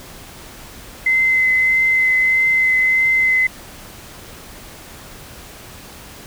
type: tone with vibrato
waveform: sine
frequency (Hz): 2054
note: C7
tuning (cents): -33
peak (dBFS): -12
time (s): 1.06-3.47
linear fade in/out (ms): 5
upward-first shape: triangle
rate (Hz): 1.6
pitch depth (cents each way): 14
effects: pink hiss -38 dBFS RMS until 6.26 s